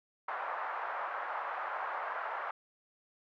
white band-pass noise, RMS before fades -38 dBFS, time 0.28-2.51 s, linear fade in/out 5 ms, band 660 to 1400 Hz, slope 24 dB/octave, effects none

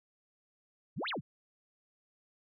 sine exponential two-way sweep, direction up then down, 93.7 to 4435 to 93.7 Hz, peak -34 dBFS, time 0.96-1.21 s, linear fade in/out 20 ms, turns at 1.09 s, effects none

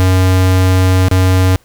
square tone with dropouts, 92.9 Hz, F#2, 7 cents sharp, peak -8 dBFS, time 0-1.56 s, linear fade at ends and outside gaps 0 ms, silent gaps 1.084-1.113 s, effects pink hiss -51 dBFS RMS until 1.64 s

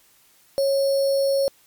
sine tone with sample-and-hold, 550 Hz, C#5, 14 cents flat, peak -17 dBFS, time 0.58-1.48 s, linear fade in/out 0 ms, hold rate 4900 Hz, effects white hiss -57 dBFS RMS until 1.66 s + MP3 96 kbps

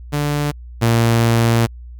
sawtooth tone pair in turn, 146.5 / 115.94 Hz, D3 / A#2, -4 / -9 cents, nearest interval major third, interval 405 cents, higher first, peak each -13 / -8 dBFS, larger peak second, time 0.12-0.52 / 0.81-1.67 s, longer second, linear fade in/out 20 ms, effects added 60 Hz sine -32 dBFS peak until 1.99 s

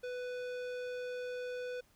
sine tone with tanh clipping, 496.6 Hz, B4, 9 cents sharp, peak -40 dBFS, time 0.03-1.81 s, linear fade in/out 10 ms, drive 17 dB, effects pink hiss -69 dBFS RMS until 1.95 s

